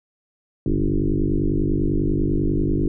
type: tone with frequency modulation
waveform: sine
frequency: 146.3 Hz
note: D3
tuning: 6 cents flat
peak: -17 dBFS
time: 0.66-2.88 s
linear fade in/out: 2 ms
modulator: 50.1 Hz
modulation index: 4.4
effects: none